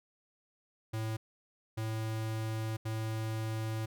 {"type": "tone bursts at uneven times", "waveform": "square", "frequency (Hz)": 110.6, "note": "A2", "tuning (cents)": 9, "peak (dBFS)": -34, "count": 3, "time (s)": [[0.93, 1.17], [1.77, 2.77], [2.85, 3.86]], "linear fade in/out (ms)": 10, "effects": []}